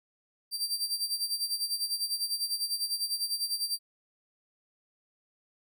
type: tone with tremolo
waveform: sawtooth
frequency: 4699 Hz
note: D8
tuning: in tune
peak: -24 dBFS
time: 0.51-3.79 s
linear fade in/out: 50 ms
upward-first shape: sine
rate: 10 Hz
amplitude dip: 75%
effects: none